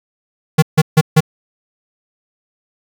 square tone bursts, 156.6 Hz, D#3, 11 cents sharp, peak -6 dBFS, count 4, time 0.58-1.206 s, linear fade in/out 10 ms, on 44 ms, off 150 ms, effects 8-bit

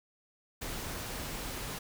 pink noise, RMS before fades -39 dBFS, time 0.61-1.79 s, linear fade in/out 10 ms, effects none

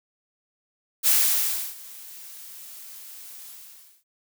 blue noise with ADSR envelope, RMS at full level -18 dBFS, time 1.03-4.04 s, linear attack 42 ms, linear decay 670 ms, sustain -24 dB, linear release 570 ms, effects none

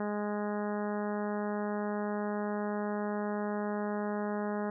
harmonic tone, 207.7 Hz, G#3, in tune, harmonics 1 / 2 / 3 / 4 / 5 / 6 / 7 / 8 / 9, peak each -34 / -37 / -39 / -41 / -45 / -47 / -48 / -49 / -53 dBFS, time 0-4.7 s, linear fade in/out 2 ms, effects none

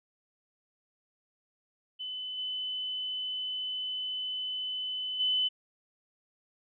sine tone with level steps, 3018 Hz, F#7, 34 cents sharp, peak -35 / -32 / -25 dBFS, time 1.99-5.49 s, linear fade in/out 20 ms, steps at 2.37 / 5.19 s, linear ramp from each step 20 ms, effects none

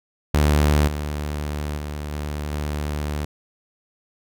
sawtooth tone with level steps, 74.2 Hz, D2, 18 cents sharp, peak -11 / -21 / -24 / -22 / -20 dBFS, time 0.34-3.25 s, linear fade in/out 5 ms, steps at 0.87 / 1.77 / 2.12 / 2.52 s, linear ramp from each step 10 ms, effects none

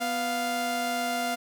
sawtooth tone pair together, 246.9 / 698.3 Hz, B3 / F5, 0 / 0 cents, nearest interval octave + tritone, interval 1800 cents, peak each -29 / -24 dBFS, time 0-1.36 s, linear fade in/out 20 ms, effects none

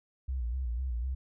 sine tone with vibrato, 61.74 Hz, B1, in tune, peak -30 dBFS, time 0.28-1.15 s, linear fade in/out 10 ms, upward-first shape square, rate 4 Hz, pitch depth 92 cents each way, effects none

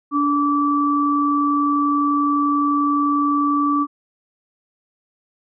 sine tone pair together, 289.5 / 1158 Hz, D4 / D6, -25 / -25 cents, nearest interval 2 octaves, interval 2400 cents, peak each -18 dBFS, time 0.11-3.87 s, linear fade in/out 50 ms, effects none

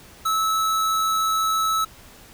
square tone, 1303 Hz, E6, 20 cents flat, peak -20 dBFS, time 0.25-1.85 s, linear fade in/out 10 ms, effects pink hiss -47 dBFS RMS until 2.33 s

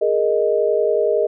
sine chord, Ab suspended second, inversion none, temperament equal, 415.3 / 466.2 / 622.3 Hz, Ab4 / Bb4 / Eb5, 0 / 0 / 0 cents, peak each -19 dBFS, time 0.01-1.27 s, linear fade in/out 10 ms, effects none

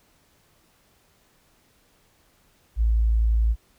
sine tone, 55.7 Hz, A1, 22 cents sharp, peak -17 dBFS, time 2.76-3.56 s, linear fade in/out 50 ms, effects pink hiss -62 dBFS RMS until 3.78 s

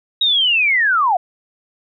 sine linear sweep, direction down, 3820 to 676 Hz, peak -12 dBFS, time 0.21-1.17 s, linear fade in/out 5 ms, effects none

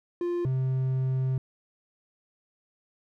triangle tone pair in turn, 349.2 / 130.8 Hz, F4 / C3, 0 / 0 cents, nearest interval octave + perfect fourth, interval 1700 cents, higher first, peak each -24 / -22 dBFS, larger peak second, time 0.21-0.45 / 0.45-1.38 s, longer second, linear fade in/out 2 ms, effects none

